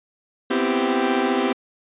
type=chord; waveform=sawtooth; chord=C major seventh; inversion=third; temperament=equal with one note detuned; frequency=246.9 / 261.6 / 333.7 / 392 Hz; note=B3 / C4 / E4 / G4; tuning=0 / 0 / +21 / 0 cents; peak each=-22 / -19 / -23 / -19 dBFS; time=0.5-1.53 s; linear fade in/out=10 ms; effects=resampled to 8000 Hz